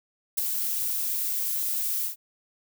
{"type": "noise with ADSR envelope", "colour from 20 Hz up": "violet", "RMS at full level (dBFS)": -22, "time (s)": [0.37, 2.16], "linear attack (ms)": 15, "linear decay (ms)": 6, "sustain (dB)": -6, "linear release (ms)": 110, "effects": []}